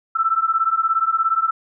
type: beating tone pair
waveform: sine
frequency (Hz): 1318.5 / 1335.5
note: E6 / E6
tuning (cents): 0 / +22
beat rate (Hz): 17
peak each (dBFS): -19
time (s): 0.15-1.51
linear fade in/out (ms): 10
effects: none